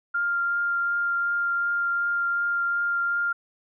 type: tone with vibrato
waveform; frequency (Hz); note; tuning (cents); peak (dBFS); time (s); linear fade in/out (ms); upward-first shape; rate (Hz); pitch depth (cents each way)
sine; 1396.9; F6; 0; -22; 0.14-3.33; 10; triangle; 2.7; 10
effects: none